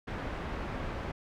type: low-pass noise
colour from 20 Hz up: pink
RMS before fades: -37 dBFS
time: 0.07-1.12 s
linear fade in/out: 10 ms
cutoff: 1900 Hz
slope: 12 dB/octave
effects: none